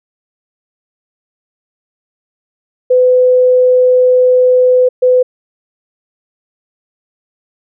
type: tone bursts at uneven times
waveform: sine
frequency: 504 Hz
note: B4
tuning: 35 cents sharp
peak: -5 dBFS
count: 2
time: 2.9-4.89 / 5.02-5.23 s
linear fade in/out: 10 ms
effects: none